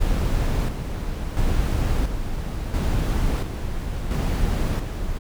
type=noise with tremolo; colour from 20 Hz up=brown; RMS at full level=-21 dBFS; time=0-5.19 s; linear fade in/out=20 ms; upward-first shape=square; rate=0.73 Hz; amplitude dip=50%; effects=none